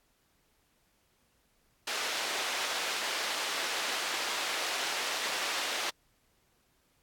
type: band-pass noise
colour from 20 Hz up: white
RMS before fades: -34 dBFS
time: 1.87-5.9 s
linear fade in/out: 5 ms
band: 460 to 4200 Hz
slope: 12 dB/octave
effects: pink hiss -71 dBFS RMS until 7.02 s + AAC 64 kbps